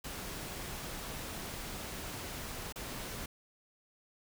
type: noise with dropouts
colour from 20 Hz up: pink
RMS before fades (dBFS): -42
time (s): 0.04-3.26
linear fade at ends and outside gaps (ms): 5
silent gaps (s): 2.725-2.758
effects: none